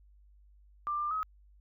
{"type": "tone with pitch steps", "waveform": "sine", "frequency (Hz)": [1186, 1193, 1273], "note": ["D6", "D6", "D#6"], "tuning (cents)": [17, 27, 39], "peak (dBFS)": -30, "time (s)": [0.87, 1.23], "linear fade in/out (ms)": 0, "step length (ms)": 120, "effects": ["added 50 Hz sine -57 dBFS peak until 1.6 s"]}